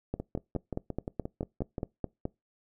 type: two click trains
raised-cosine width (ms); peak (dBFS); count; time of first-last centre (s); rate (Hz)
2; -21 / -18; 10 / 11; 0.2-1.782 / 0.14-2.254; 5.69 / 4.73
effects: noise-tail reverb RT60 0.2 s tail -23 dB re dry